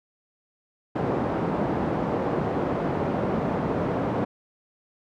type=band-pass noise; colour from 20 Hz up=pink; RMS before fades=-26 dBFS; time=0.95-4.25 s; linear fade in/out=10 ms; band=160 to 790 Hz; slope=12 dB/octave; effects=none